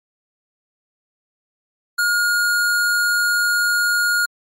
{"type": "tone", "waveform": "square", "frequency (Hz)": 1428, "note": "F6", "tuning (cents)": 38, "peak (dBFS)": -16, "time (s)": [1.98, 4.26], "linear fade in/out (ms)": 10, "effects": ["MP3 64 kbps"]}